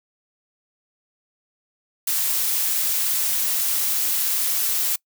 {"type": "noise", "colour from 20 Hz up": "blue", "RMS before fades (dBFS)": -22, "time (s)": [2.07, 4.96], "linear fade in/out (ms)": 5, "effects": ["noise-tail reverb RT60 0.1 s tail -25 dB re dry"]}